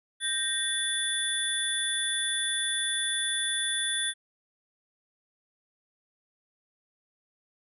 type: tone cluster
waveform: sine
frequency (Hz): 1568 / 1857 / 3474 / 9740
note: G6 / A#6 / A7 / D#9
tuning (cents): 0 / -7 / -23 / -38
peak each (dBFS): -36 / -35 / -29 / -32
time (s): 0.2-4.14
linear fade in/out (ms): 50
effects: none